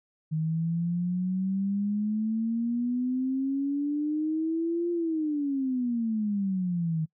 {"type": "exponential two-way sweep", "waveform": "sine", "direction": "up then down", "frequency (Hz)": [155.56, 347.8, 155.56], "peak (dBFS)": -25, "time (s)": [0.31, 7.06], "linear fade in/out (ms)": 20, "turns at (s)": 4.91, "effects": ["noise-tail reverb RT60 0.1 s tail -25 dB re dry"]}